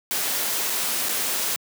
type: noise with dropouts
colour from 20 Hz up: white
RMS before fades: -25 dBFS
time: 0.11-1.56 s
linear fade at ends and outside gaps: 0 ms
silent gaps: 0.698-0.702 / 1.086-1.092 s
effects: high-pass 200 Hz 12 dB/octave